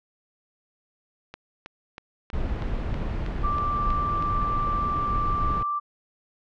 click train, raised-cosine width 0.2 ms, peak -19 dBFS, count 10, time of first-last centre 1.34-4.225 s, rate 3.12 Hz
brown noise, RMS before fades -28 dBFS, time 2.33-5.63 s, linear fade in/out 5 ms
sine tone, 1174.7 Hz, D6, in tune, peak -24 dBFS, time 3.43-5.8 s, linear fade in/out 20 ms
effects low-pass 3000 Hz 12 dB/octave

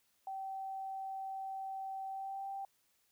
sine tone with pitch glide, 772 to 783.7 Hz, G5 to G5, -27 to -1 cents, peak -39 dBFS, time 0.27-2.65 s, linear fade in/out 2 ms, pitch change +26 cents, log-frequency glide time 2.08-2.48 s, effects white hiss -75 dBFS RMS until 3.11 s

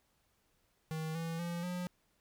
square tone with pitch steps, 158.5 / 165.04 / 171.85 / 178.94 Hz, D#3 / E3 / F3 / F3, +32 / +2 / -28 / +42 cents, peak -37 dBFS, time 0.91-1.87 s, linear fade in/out 0 ms, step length 240 ms, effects pink hiss -75 dBFS RMS until 2.2 s

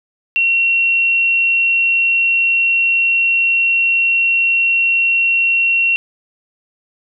sine tone, 2731 Hz, F7, 39 cents flat, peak -11 dBFS, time 0.36-5.96 s, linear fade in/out 0 ms, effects none

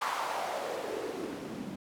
white noise with band-pass filter sweep, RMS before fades -36 dBFS, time 0.01-1.76 s, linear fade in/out 10 ms, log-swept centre 1100 to 200 Hz, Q 2.9, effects none

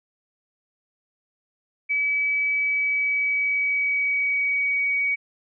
sine tone with pitch glide, 2288 to 2257 Hz, D7 to C#7, -46 to +31 cents, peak -20 dBFS, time 1.89-5.16 s, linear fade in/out 20 ms, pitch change -23 cents, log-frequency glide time 2.54-4.86 s, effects none

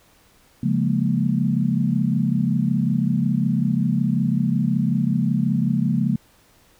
sine chord, Bb minor seventh, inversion first, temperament equal, 138.59 / 174.61 / 207.7 / 233.1 Hz, Db3 / F3 / Ab3 / Bb3, 0 / 0 / 0 / 0 cents, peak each -23 dBFS, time 0.63-6.16 s, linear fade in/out 5 ms, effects pink hiss -56 dBFS RMS until 6.79 s

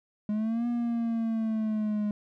triangle exponential two-way sweep, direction up then down, 207.7 to 240 to 207.7 Hz, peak -24 dBFS, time 0.29-2.11 s, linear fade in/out 2 ms, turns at 0.67 s, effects none

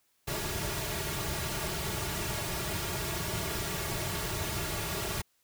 pink noise with comb filter, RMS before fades -34 dBFS, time 0.27-5.22 s, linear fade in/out 10 ms, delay 3.9 ms, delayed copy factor -0.85, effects white hiss -72 dBFS RMS until 5.43 s

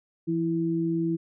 sine tone pair together, 167.97 / 329.6 Hz, E3 / E4, +33 / 0 cents, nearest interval octave, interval 1167 cents, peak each -28 / -25 dBFS, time 0.27-1.17 s, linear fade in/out 20 ms, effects none

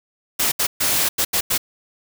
white noise bursts at uneven times, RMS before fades -19 dBFS, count 6, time 0.39-0.52 / 0.59-0.67 / 0.8-1.09 / 1.18-1.25 / 1.33-1.41 / 1.5-1.58 s, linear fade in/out 10 ms, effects none

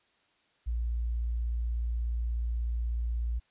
sine tone, 58.27 Hz, A#1, in tune, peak -28 dBFS, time 0.66-3.4 s, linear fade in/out 20 ms, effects white hiss -69 dBFS RMS until 3.5 s + resampled to 8000 Hz

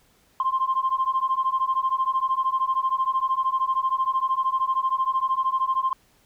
sine beating tone pair, 1046.5 / 1059.5 Hz, C6 / C6, 0 / +21 cents, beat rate 13 Hz, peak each -23 dBFS, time 0.4-5.93 s, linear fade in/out 2 ms, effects tanh soft clip ceiling -14 dBFS + pink hiss -61 dBFS RMS until 6.25 s

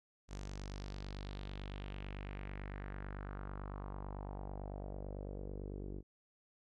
sawtooth tone with low-pass filter sweep, 49 Hz, G1, in tune, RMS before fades -45 dBFS, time 0.28-6.03 s, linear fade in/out 50 ms, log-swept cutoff 6900 to 360 Hz, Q 2.6, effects none

